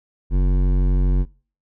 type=tone with hard clipping; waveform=sine; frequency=46.3 Hz; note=F#1; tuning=2 cents sharp; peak=-16 dBFS; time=0.3-1.26 s; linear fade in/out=50 ms; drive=13 dB; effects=noise-tail reverb RT60 0.4 s tail -24 dB re dry